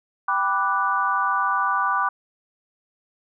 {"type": "chord", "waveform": "sine", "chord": "G major seventh", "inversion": "none", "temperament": "equal", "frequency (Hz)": [784, 987.8, 1174.7, 1480], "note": ["G5", "B5", "D6", "F#6"], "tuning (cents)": [0, 0, 0, 0], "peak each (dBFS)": [-28, -25, -22, -26], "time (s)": [0.28, 2.09], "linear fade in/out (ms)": 5, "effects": []}